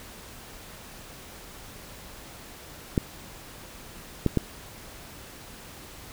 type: clicks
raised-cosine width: 3 ms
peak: -8 dBFS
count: 3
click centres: 2.978 / 4.263 / 4.373 s
effects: pink hiss -45 dBFS RMS until 6.12 s